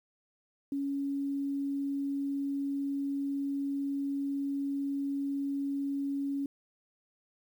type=tone with quantisation; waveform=sine; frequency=279 Hz; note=C#4; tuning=11 cents sharp; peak=-30 dBFS; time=0.72-6.46 s; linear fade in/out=2 ms; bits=10; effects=none